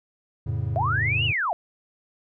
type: chord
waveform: triangle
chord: F augmented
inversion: none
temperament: equal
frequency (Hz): 87.31 / 110 / 138.59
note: F2 / A2 / C#3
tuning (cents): 0 / 0 / 0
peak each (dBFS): -28 / -25 / -28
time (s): 0.46-1.33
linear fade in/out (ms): 10
type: linear two-way sweep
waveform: sine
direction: up then down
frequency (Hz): 622.3 to 2966 to 622.3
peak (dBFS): -22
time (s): 0.76-1.53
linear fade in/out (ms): 0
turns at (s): 1.25
effects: none